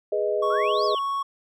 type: chord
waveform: sine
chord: G# minor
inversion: none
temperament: equal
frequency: 415.3 / 493.9 / 622.3 Hz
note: G#4 / B4 / D#5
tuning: 0 / 0 / 0 cents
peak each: -25 / -29 / -25 dBFS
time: 0.12-0.95 s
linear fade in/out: 5 ms
type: tone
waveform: triangle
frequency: 1108.7 Hz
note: C#6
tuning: in tune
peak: -22 dBFS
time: 0.42-1.23 s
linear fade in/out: 10 ms
type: exponential two-way sweep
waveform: sine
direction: up then down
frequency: 1269 to 5260 to 2805 Hz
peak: -31 dBFS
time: 0.5-0.99 s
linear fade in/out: 5 ms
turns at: 0.85 s
effects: none